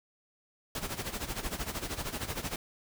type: noise with tremolo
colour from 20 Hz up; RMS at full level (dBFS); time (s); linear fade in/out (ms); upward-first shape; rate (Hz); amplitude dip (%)
pink; -34; 0.75-2.56; 2; sine; 13; 75
effects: none